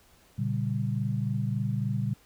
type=chord; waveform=sine; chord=G diminished; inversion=first; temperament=just; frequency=117.6 / 141.12 / 196 Hz; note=Bb2 / Db3 / G3; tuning=+16 / +31 / 0 cents; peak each=-29 / -31 / -32 dBFS; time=0.38-2.14 s; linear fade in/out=10 ms; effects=pink hiss -60 dBFS RMS until 2.25 s